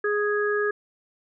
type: harmonic tone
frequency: 415.3 Hz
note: G#4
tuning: in tune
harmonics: 1 / 3 / 4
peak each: -23 / -31 / -27 dBFS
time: 0.04-0.71 s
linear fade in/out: 5 ms
effects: none